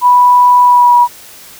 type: tone with pitch glide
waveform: sine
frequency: 985 to 968.1 Hz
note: B5 to B5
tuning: -5 to -35 cents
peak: -3 dBFS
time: 0.01-1.08 s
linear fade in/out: 50 ms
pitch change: -30 cents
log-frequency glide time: 0.62-0.96 s
effects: white hiss -35 dBFS RMS until 1.59 s

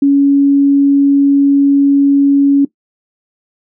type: tone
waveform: sine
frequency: 280 Hz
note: C#4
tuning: 18 cents sharp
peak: -5 dBFS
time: 0.02-2.65 s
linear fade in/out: 5 ms
effects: noise-tail reverb RT60 0.1 s tail -18 dB re dry

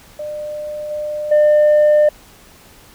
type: tone with level steps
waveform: sine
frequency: 600 Hz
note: D5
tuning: 37 cents sharp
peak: -23 / -20 / -6 dBFS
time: 0.19-2.09 s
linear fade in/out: 5 ms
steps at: 0.9 / 1.31 s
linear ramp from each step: 10 ms
effects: tanh soft clip ceiling -7 dBFS + pink hiss -45 dBFS RMS until 2.94 s

